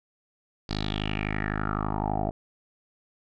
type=tone with low-pass filter sweep; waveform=10% pulse; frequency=51.91 Hz; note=G#1; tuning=in tune; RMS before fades=-29 dBFS; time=0.69-2.31 s; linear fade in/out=5 ms; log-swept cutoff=4600 to 640 Hz; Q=5.8; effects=none